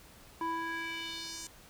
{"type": "tone with band-pass filter sweep", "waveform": "square", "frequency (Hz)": 330.1, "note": "E4", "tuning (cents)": 2, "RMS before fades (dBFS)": -38, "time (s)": [0.41, 1.47], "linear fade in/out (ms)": 2, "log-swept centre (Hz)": [860, 7300], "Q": 2.3, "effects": ["pink hiss -56 dBFS RMS until 1.69 s"]}